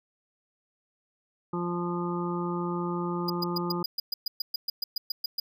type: harmonic tone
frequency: 174.61 Hz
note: F3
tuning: in tune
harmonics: 1 / 2 / 3 / 5 / 6 / 7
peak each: -31 / -32 / -44 / -38 / -42 / -37 dBFS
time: 1.53-3.83 s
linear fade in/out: 5 ms
type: tone bursts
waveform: square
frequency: 4900 Hz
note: D#8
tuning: 27 cents flat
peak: -27 dBFS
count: 16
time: 3.28-5.4 s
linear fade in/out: 5 ms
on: 20 ms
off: 120 ms
effects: none